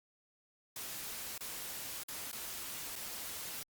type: noise with dropouts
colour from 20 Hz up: white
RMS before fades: -43 dBFS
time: 0.76-3.63 s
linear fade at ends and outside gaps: 2 ms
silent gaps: 1.379-1.407 / 2.034-2.084 / 2.315-2.328 / 2.956-2.961 s
effects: Opus 48 kbps